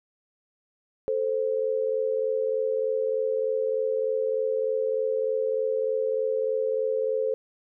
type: tone pair together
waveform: sine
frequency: 440 / 523.3 Hz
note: A4 / C5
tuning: 0 / 0 cents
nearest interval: minor third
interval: 300 cents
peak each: -26 dBFS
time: 1.08-7.34 s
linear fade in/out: 0 ms
effects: none